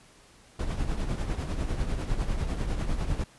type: noise with tremolo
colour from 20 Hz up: brown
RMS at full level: -26 dBFS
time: 0.59-3.24 s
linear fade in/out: 5 ms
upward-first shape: triangle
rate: 10 Hz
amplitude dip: 65%
effects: pink hiss -56 dBFS RMS until 3.38 s + resampled to 24000 Hz